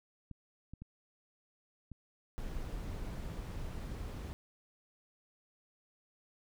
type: clicks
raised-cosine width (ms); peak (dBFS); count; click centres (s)
5; -34; 6; 0.313 / 0.736 / 0.82 / 1.917 / 2.748 / 3.13
type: noise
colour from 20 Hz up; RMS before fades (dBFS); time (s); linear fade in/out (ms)
brown; -41; 2.38-4.33; 0
effects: none